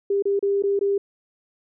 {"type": "tone with dropouts", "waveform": "sine", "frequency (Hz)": 399.1, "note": "G4", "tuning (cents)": 31, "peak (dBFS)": -18, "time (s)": [0.1, 0.98], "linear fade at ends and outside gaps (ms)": 5, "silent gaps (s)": [[0.224, 0.254], [0.393, 0.426], [0.624, 0.636], [0.792, 0.81]], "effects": []}